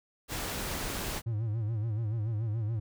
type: noise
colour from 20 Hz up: pink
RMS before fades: -35 dBFS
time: 0.28-1.22 s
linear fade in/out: 50 ms
type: tone with vibrato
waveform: triangle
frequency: 110 Hz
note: A2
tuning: in tune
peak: -27 dBFS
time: 1.26-2.8 s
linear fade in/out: 10 ms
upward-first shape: sine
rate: 7 Hz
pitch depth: 110 cents each way
effects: none